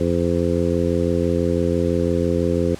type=harmonic tone; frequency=86 Hz; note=F2; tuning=26 cents flat; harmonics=1 / 2 / 3 / 4 / 5 / 6; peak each=-24 / -24 / -24 / -24 / -24 / -24 dBFS; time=0-2.75 s; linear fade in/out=5 ms; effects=pink hiss -41 dBFS RMS until 2.79 s + low-pass 9000 Hz 12 dB/octave